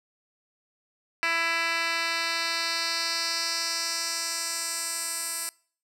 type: tone with band-pass filter sweep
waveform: 10% pulse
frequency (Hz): 332.7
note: E4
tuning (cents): +16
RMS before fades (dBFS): -29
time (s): 1.23-5.49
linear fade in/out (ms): 0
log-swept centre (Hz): 2600 to 9500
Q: 1.9
effects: noise-tail reverb RT60 0.5 s tail -25 dB re dry